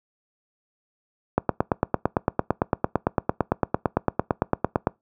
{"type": "click train", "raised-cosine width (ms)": 1, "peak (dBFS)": -4, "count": 32, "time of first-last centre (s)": [1.38, 4.871], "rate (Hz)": 8.88, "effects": ["noise-tail reverb RT60 0.2 s tail -24 dB re dry", "high-pass 80 Hz 12 dB/octave"]}